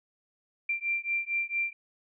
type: beating tone pair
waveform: sine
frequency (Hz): 2362 / 2366.4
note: D7 / D7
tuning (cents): +9 / +13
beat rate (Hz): 4.4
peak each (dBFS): -31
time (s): 0.69-1.73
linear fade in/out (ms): 5
effects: none